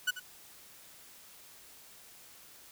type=tone with echo; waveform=30% pulse; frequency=1480 Hz; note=F#6; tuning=in tune; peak=-24 dBFS; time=0.07-0.11 s; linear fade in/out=10 ms; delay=89 ms; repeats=1; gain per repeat=-13 dB; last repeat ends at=0.199 s; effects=white hiss -55 dBFS RMS until 2.71 s